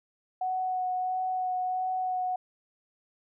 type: tone with vibrato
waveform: sine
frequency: 740 Hz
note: F#5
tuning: in tune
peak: -27 dBFS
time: 0.41-2.36 s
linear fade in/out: 5 ms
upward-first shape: sine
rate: 1.5 Hz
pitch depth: 12 cents each way
effects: none